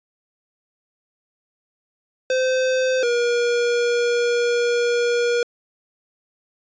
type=tone pair in turn; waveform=square; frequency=516 / 477.9 Hz; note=C5 / A#4; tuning=-24 / +43 cents; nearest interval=minor second; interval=133 cents; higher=first; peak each=-18 dBFS; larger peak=neither; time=2.3-3.03 / 3.03-5.43 s; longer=second; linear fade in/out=2 ms; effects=resampled to 16000 Hz